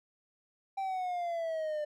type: exponential sweep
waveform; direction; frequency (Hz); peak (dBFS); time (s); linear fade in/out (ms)
triangle; down; 784 to 594; -30; 0.77-1.85; 10
effects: none